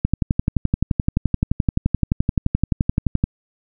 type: click train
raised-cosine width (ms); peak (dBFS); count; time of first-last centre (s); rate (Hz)
5; -4; 38; 0.05-3.24; 11.6
effects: none